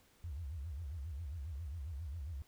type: tone with vibrato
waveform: sine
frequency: 75.9 Hz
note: D#2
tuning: 42 cents flat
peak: -40 dBFS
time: 0.24-2.42 s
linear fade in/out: 0 ms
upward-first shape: sine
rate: 7.4 Hz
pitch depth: 260 cents each way
effects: pink hiss -68 dBFS RMS until 2.47 s